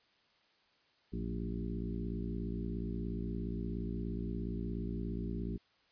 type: harmonic tone with a mistuned harmonic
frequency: 57 Hz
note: A#1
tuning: 38 cents flat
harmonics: 1 / 2 / 3 / 4 / 5 / 6 / 7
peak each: -40 / -44 / -41 / -43 / -46 / -47 / -48 dBFS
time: 1.12-5.58 s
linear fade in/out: 20 ms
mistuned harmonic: 3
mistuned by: +71 cents
effects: white hiss -70 dBFS RMS until 5.91 s + resampled to 11025 Hz